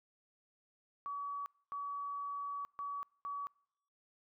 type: tone bursts at uneven times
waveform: sine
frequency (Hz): 1137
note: C#6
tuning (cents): +44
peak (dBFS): -38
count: 4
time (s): 1.06-1.46 / 1.72-2.65 / 2.79-3.03 / 3.25-3.47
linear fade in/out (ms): 0
effects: noise-tail reverb RT60 0.8 s tail -26 dB re dry